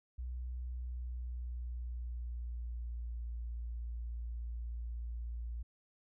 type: tone with pitch glide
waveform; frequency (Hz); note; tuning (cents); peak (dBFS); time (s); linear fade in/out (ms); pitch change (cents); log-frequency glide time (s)
sine; 61.74 to 58.27; B1 to A#1; 0 to 0; -38; 0.18-5.63; 10; -100; 0.62-3.27
effects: none